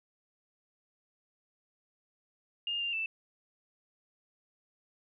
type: tone with pitch steps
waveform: sine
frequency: 2824 / 2792 / 2651 Hz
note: F7 / F7 / E7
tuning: +19 / -1 / +9 cents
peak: -31 dBFS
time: 2.67-3.06 s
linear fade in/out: 2 ms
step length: 130 ms
effects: none